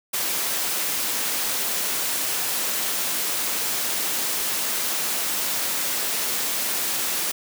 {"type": "high-pass noise", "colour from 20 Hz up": "white", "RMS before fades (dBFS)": -25, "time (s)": [0.13, 7.32], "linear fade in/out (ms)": 10, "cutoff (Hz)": 190, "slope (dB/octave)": 12, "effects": []}